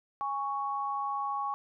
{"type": "tone pair together", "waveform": "sine", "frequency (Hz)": [823, 1110.7], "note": ["G#5", "C#6"], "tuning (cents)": [-16, 3], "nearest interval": "perfect fourth", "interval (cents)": 519, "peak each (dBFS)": [-34, -32], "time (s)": [0.21, 1.54], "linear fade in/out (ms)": 0, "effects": []}